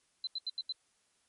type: tone bursts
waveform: sine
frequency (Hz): 4054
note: B7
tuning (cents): +45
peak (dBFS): -33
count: 5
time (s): 0.24-0.723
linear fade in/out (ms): 2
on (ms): 31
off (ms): 82
effects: white hiss -73 dBFS RMS until 1.28 s + MP3 48 kbps